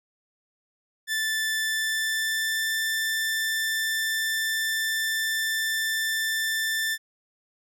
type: tone with pitch glide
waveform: sawtooth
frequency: 1760 to 1774.3 Hz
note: A6 to A6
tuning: 0 to +14 cents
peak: -21 dBFS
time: 1.07-6.98 s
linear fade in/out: 50 ms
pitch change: +14 cents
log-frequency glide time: 1.59-2.71 s
effects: none